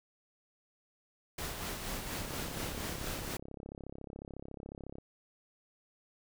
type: noise with tremolo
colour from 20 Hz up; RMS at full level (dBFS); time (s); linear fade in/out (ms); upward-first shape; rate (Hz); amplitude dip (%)
pink; -38; 1.38-3.37; 5; sine; 4.2; 40
type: click train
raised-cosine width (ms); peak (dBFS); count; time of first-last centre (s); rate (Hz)
2; -31; 96; 2.19-4.984; 34
effects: none